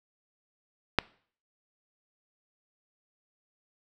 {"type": "click", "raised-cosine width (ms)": 0.3, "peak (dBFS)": -5, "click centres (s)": 0.987, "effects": ["noise-tail reverb RT60 0.5 s tail -22 dB re dry"]}